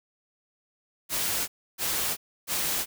white noise bursts, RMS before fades -28 dBFS, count 3, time 1.09-2.86 s, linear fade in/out 50 ms, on 390 ms, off 300 ms, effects none

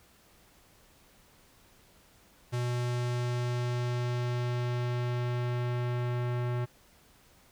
square tone with low-pass filter sweep, 122.2 Hz, B2, 18 cents flat, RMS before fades -31 dBFS, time 2.52-6.66 s, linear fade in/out 20 ms, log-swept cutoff 9500 to 2100 Hz, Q 0.75, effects pink hiss -61 dBFS RMS until 7.51 s

